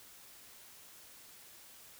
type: silence
effects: white hiss -56 dBFS RMS until 1.99 s